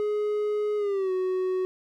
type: tone with pitch glide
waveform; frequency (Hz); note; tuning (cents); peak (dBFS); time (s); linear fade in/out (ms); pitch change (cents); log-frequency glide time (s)
triangle; 419.4 to 371.5; G#4 to F#4; +17 to +7; -22; 0-1.65; 0; -210; 0.77-1.12
effects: none